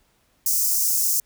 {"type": "high-pass noise", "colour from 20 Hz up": "white", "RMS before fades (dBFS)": -21, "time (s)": [0.46, 1.2], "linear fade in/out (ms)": 2, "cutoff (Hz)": 5300, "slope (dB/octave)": 48, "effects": ["pink hiss -64 dBFS RMS until 1.25 s"]}